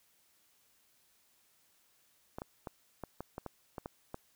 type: clicks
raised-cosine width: 1 ms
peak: -26 dBFS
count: 10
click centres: 2.385 / 2.419 / 2.672 / 3.037 / 3.206 / 3.381 / 3.463 / 3.782 / 3.859 / 4.144 s
effects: white hiss -70 dBFS RMS until 4.35 s